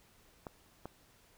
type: clicks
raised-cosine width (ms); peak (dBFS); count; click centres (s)
1; -28; 2; 0.468 / 0.856
effects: pink hiss -65 dBFS RMS until 1.37 s